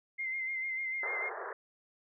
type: tone with vibrato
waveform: sine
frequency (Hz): 2092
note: C7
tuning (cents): -1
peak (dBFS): -33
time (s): 0.18-1.3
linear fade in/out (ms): 20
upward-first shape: sine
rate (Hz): 6.7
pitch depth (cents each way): 34
type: band-pass noise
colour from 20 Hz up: pink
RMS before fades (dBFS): -41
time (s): 1.03-1.53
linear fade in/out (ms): 2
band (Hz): 380 to 1900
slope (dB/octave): 96
effects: none